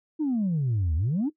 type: exponential two-way sweep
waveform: sine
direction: down then up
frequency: 322.9 to 74.2 to 322.9 Hz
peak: -21 dBFS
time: 0.19-1.3 s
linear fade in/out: 20 ms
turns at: 0.95 s
effects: noise-tail reverb RT60 0.1 s tail -18 dB re dry + tanh soft clip ceiling -20 dBFS